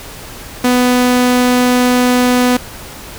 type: tone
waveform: sawtooth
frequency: 248.4 Hz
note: B3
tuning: 10 cents sharp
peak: -5 dBFS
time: 0.64-2.57 s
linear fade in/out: 5 ms
effects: pink hiss -31 dBFS RMS until 3.18 s